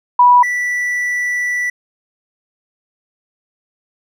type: tone pair in turn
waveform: sine / triangle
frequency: 980 / 1964.5 Hz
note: B5 / B6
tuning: -14 / -10 cents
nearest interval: octave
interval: 1204 cents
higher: second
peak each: -5 / -14 dBFS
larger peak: first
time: 0.19-0.43 / 0.43-1.7 s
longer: second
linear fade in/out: 5 ms
effects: none